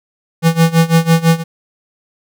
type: tone with tremolo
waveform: square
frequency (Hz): 164.81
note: E3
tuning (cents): 0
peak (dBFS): -6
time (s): 0.42-1.44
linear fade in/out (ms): 50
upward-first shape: sine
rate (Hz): 6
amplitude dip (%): 90
effects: none